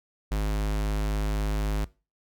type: tone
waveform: square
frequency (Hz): 51.91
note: G#1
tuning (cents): 0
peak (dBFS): -25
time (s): 0.31-1.85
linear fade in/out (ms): 10
effects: noise-tail reverb RT60 0.3 s tail -20 dB re dry